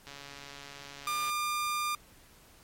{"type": "click train", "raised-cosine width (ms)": 0.2, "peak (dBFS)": -28, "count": 174, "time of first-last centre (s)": [0.07, 1.297], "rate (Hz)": 141}
{"type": "tone", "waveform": "sawtooth", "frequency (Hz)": 1200, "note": "D6", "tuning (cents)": 37, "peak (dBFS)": -26, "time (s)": [1.07, 1.95], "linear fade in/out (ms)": 2}
{"effects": ["pink hiss -58 dBFS RMS until 2.63 s", "MP3 64 kbps"]}